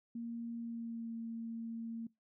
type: tone with pitch glide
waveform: sine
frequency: 233.1 to 228.7 Hz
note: A#3 to A#3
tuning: 0 to -33 cents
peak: -39 dBFS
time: 0.15-2.07 s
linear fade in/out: 5 ms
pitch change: -33 cents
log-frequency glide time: 0.57-1.15 s
effects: noise-tail reverb RT60 0.2 s tail -23 dB re dry